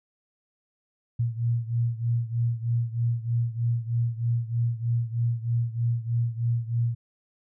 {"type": "beating tone pair", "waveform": "sine", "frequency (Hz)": [116.54, 119.74], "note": ["A#2", "A#2"], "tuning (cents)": [0, 47], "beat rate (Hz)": 3.2, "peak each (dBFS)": [-25, -28], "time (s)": [1.19, 6.95], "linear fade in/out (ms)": 10, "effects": []}